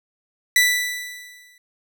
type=tone with exponential decay; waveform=sawtooth; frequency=1975.5 Hz; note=B6; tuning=in tune; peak=-8 dBFS; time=0.56-1.58 s; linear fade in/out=2 ms; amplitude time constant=220 ms; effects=none